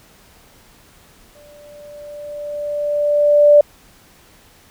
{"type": "tone with exponential growth", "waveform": "sine", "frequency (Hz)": 587.3, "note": "D5", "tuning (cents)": 0, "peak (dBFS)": -4, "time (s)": [1.35, 3.61], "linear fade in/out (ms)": 5, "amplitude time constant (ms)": 490, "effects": ["pink hiss -49 dBFS RMS until 4.7 s"]}